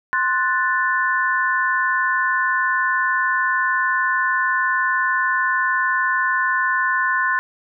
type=chord; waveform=sine; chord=F# diminished; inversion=second; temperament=equal; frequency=1046.5 / 1480 / 1760 Hz; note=C6 / F#6 / A6; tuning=0 / 0 / 0 cents; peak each=-21 dBFS; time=0.13-7.39 s; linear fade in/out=0 ms; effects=none